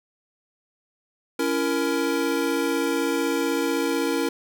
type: chord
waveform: square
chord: A# diminished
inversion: first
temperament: just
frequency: 279.7 / 335.6 / 466.2 Hz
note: C#4 / E4 / A#4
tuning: +16 / +31 / 0 cents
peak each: -27 dBFS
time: 1.39-4.29 s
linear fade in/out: 5 ms
effects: none